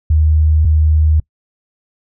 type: tone pair in turn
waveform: sine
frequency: 77.5 / 77.5 Hz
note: D#2 / D#2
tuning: -6 / -6 cents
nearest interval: unison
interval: 0 cents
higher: neither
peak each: -8 dBFS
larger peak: neither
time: 0.1-0.65 / 0.65-1.2 s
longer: neither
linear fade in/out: 5 ms
effects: noise-tail reverb RT60 0.1 s tail -24 dB re dry